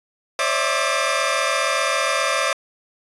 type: tone cluster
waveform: 15% pulse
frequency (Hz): 534 / 581 / 655 / 1197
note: C5 / D5 / E5 / D6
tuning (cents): +35 / -19 / -11 / +33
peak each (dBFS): -18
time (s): 0.39-2.53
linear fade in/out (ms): 2
effects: resampled to 24000 Hz